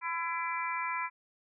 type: harmonic tone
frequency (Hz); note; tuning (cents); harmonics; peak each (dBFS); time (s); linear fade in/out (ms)
335.5; E4; +31; 3 / 4 / 5 / 6 / 7; -34 / -40 / -43 / -40 / -38; 0.01-1.1; 50
effects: none